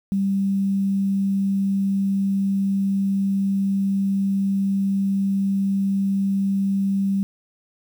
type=tone; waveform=sine; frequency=196 Hz; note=G3; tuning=in tune; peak=-18 dBFS; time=0.12-7.23 s; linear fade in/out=0 ms; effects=8-bit